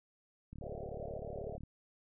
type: click train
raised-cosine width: 5 ms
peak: -35 dBFS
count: 41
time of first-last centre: 0.53-1.635 s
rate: 36.2 Hz
type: band-pass noise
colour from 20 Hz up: pink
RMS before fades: -45 dBFS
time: 0.61-1.58 s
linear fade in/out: 20 ms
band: 390 to 720 Hz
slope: 96 dB/octave
effects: none